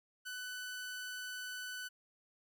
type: tone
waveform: sawtooth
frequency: 1497 Hz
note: F#6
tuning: 20 cents sharp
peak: -38 dBFS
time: 0.25-1.89 s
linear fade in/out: 20 ms
effects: none